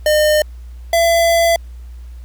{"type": "tone pair in turn", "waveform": "square", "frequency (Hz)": [607, 673.1], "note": ["D#5", "E5"], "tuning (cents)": [-43, 36], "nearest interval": "major second", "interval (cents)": 179, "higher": "second", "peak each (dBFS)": -11, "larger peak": "neither", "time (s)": [[0.06, 0.42], [0.93, 1.56]], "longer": "second", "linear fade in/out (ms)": 2, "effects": ["added 60 Hz sine -30 dBFS peak until 2.24 s", "pink hiss -54 dBFS RMS until 2.24 s"]}